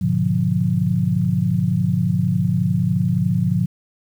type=chord; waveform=sine; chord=G# diminished seventh; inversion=none; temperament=equal with one note detuned; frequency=103.83 / 123.47 / 146.83 / 177.87 Hz; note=G#2 / B2 / D3 / F3; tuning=0 / 0 / 0 / +32 cents; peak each=-23 / -23 / -22 / -19 dBFS; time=0.01-3.66 s; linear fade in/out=10 ms; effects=8-bit